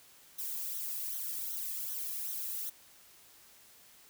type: noise with flanger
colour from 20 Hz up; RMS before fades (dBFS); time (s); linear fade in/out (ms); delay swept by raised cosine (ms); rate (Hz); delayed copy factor
violet; -38; 0.38-2.7; 10; 0.41 to 1.41; 2.6; -1
effects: white hiss -59 dBFS RMS until 4.09 s